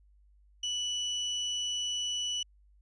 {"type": "tone", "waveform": "35% pulse", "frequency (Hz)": 2960, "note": "F#7", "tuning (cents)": 0, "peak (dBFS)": -29, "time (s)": [0.63, 2.43], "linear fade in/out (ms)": 5, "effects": ["added 50 Hz sine -59 dBFS peak until 2.81 s", "resampled to 22050 Hz"]}